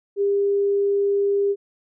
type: tone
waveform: sine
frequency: 401.1 Hz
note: G4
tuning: 40 cents sharp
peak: -17 dBFS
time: 0.16-1.56 s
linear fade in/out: 50 ms
effects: none